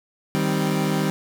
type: chord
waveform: 30% pulse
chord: C minor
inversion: first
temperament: equal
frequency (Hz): 155.56 / 196 / 261.6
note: Eb3 / G3 / C4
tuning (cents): 0 / 0 / 0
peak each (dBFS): -21 / -21 / -25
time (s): 0.35-1.1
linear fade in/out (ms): 0
effects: none